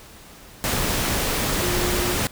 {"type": "tone in noise", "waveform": "sine", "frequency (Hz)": 355.8, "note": "F4", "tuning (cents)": 32, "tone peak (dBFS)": -26, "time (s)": [1.62, 2.16], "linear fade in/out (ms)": 0, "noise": "pink", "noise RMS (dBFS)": -23, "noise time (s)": [0.64, 2.27], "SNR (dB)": -6, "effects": ["pink hiss -45 dBFS RMS until 2.31 s"]}